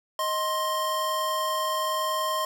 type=tone pair together; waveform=square; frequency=624.8 / 1055 Hz; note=D#5 / C6; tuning=+7 / +14 cents; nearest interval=major sixth; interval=907 cents; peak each=-31 / -27 dBFS; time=0.19-2.45 s; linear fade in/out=2 ms; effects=none